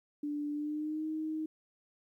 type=tone with pitch glide; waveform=sine; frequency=293.7 to 313 Hz; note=D4 to D#4; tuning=0 to +10 cents; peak=-33 dBFS; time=0.23-1.46 s; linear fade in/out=5 ms; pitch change=+110 cents; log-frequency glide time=0.52-1.06 s; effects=12-bit